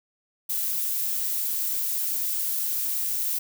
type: noise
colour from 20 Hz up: violet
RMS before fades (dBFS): -27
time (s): 0.49-3.39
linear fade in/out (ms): 10
effects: none